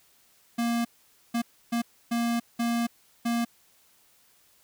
square tone bursts at uneven times, 234.6 Hz, A#3, 11 cents sharp, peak -25 dBFS, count 6, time 0.58-0.85 / 1.34-1.42 / 1.72-1.82 / 2.11-2.4 / 2.59-2.87 / 3.25-3.45 s, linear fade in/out 10 ms, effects white hiss -62 dBFS RMS until 4.63 s

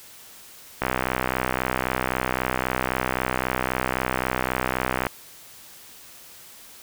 click train, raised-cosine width 0.5 ms, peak -7 dBFS, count 272, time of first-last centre 0.82-5.068 s, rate 63.8 Hz, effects white hiss -46 dBFS RMS until 6.82 s

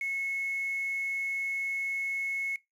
sine tone with quantisation, 2188 Hz, C#7, 23 cents flat, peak -30 dBFS, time 0.01-2.56 s, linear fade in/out 2 ms, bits 8, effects noise-tail reverb RT60 0.2 s tail -21 dB re dry + low-pass 11000 Hz 12 dB/octave

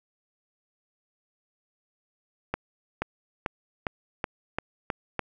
accelerating click train, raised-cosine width 0.5 ms, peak -12 dBFS, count 8, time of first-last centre 2.54-5.193 s, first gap 480 ms, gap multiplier 0.92, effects none

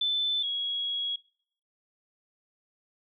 sine tone pair in turn, 3520 / 3322 Hz, A7 / G#7, 0 / 0 cents, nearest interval minor second, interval 100 cents, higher first, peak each -24 / -28 dBFS, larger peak first, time 0.01-0.43 / 0.43-1.16 s, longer second, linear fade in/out 5 ms, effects noise-tail reverb RT60 0.6 s tail -22 dB re dry

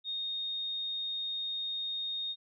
sine tone, 3700 Hz, A#7, 14 cents flat, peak -33 dBFS, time 0.04-2.36 s, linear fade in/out 50 ms, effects none

